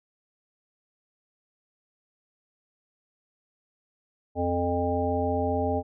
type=harmonic tone with a mistuned harmonic; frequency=87.31 Hz; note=F2; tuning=in tune; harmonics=1 / 3 / 5 / 7 / 9; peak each=-30 / -30 / -30 / -30 / -30 dBFS; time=4.35-5.83 s; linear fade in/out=50 ms; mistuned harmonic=9; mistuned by=+25 cents; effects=none